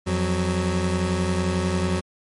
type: tone pair together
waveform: 25% pulse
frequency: 86.93 / 185 Hz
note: F2 / F#3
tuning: -7 / 0 cents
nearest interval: octave + minor second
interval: 1307 cents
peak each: -20 dBFS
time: 0.06-2.01 s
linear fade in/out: 20 ms
effects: MP3 48 kbps